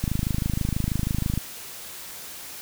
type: click train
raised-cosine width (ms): 5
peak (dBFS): -12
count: 36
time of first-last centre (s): 0.04-1.376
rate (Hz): 26.2
effects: white hiss -39 dBFS RMS until 2.61 s